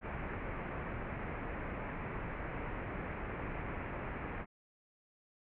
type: low-pass noise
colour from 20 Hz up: pink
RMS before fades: -41 dBFS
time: 0.01-4.46 s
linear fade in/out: 50 ms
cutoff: 2400 Hz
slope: 48 dB/octave
effects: none